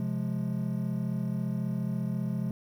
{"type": "chord", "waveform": "triangle", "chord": "F minor", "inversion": "second", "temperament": "equal with one note detuned", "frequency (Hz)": [130.81, 174.61, 209.3], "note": ["C3", "F3", "Ab3"], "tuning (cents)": [0, 0, 14], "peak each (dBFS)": -31, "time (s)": [0, 2.51], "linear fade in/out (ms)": 2, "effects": ["10-bit"]}